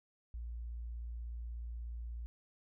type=tone; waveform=sine; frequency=58.27 Hz; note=A#1; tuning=in tune; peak=-40 dBFS; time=0.34-2.26 s; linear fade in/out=0 ms; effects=none